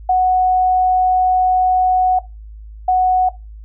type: tone pair in turn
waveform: sine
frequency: 739 / 739 Hz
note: F#5 / F#5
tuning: -2 / -2 cents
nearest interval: unison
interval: 0 cents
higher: neither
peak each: -10 dBFS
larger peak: neither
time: 0.09-2.19 / 2.88-3.29 s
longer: first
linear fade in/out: 5 ms
effects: noise-tail reverb RT60 0.2 s tail -17 dB re dry + added 53 Hz sine -32 dBFS peak until 3.64 s